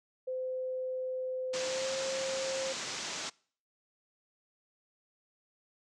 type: tone with pitch glide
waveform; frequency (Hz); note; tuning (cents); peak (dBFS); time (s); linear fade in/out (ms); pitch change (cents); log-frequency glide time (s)
sine; 514 to 531.5; C5 to C5; -31 to +27; -33; 0.27-2.73; 10; +58; 1.57-1.94
type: low-pass noise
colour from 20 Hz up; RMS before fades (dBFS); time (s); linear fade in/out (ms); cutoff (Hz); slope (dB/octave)
white; -39; 1.53-3.3; 10; 7300; 48
effects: noise-tail reverb RT60 0.5 s tail -25 dB re dry + high-pass 150 Hz 12 dB/octave